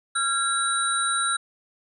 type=tone cluster; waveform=sine; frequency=1373 / 1631 / 3888 / 8990 Hz; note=F6 / G#6 / B7 / C#9; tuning=-30 / -32 / -28 / +23 cents; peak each=-24 / -32 / -29 / -27 dBFS; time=0.15-1.37 s; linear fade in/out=10 ms; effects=none